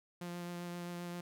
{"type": "tone with vibrato", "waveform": "sawtooth", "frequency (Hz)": 174.61, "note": "F3", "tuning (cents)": 0, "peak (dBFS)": -37, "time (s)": [0.21, 1.21], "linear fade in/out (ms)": 5, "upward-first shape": "triangle", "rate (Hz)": 7.6, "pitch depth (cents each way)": 14, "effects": []}